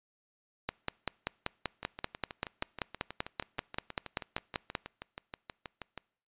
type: two click trains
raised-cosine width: 0.3 ms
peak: -15 / -24 dBFS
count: 22 / 27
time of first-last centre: 0.69-4.752 / 1.83-5.977 s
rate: 5.17 / 6.27 Hz
effects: noise-tail reverb RT60 0.6 s tail -25 dB re dry + resampled to 8000 Hz